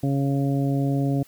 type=harmonic tone; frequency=138.59 Hz; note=C#3; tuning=in tune; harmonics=1 / 2 / 3 / 4 / 5; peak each=-22 / -24 / -34 / -34 / -35 dBFS; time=0.03-1.23 s; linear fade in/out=5 ms; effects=white hiss -54 dBFS RMS until 1.27 s